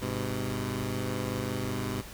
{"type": "tone pair together", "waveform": "15% pulse", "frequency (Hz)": [101.53, 126.7], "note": ["G#2", "B2"], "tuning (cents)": [-39, 45], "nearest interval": "major third", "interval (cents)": 384, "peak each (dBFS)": -27, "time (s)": [0.01, 2.02], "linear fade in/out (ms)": 20, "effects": ["added 50 Hz sine -49 dBFS peak until 2.13 s", "pink hiss -46 dBFS RMS until 2.13 s"]}